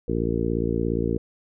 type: harmonic tone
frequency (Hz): 57.2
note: A#1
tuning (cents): -32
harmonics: 1 / 2 / 3 / 4 / 5 / 6 / 7 / 8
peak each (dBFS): -30 / -30 / -30 / -30 / -30 / -30 / -30 / -30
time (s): 0.08-1.18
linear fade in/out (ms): 5
effects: none